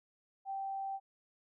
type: tone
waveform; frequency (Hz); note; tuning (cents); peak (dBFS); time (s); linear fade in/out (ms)
sine; 780; G5; -9; -36; 0.45-1; 50
effects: none